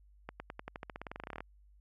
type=accelerating click train; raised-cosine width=0.5 ms; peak=-26 dBFS; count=21; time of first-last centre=0.29-1.406 s; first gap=110 ms; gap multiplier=0.92; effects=added 50 Hz sine -59 dBFS peak until 1.8 s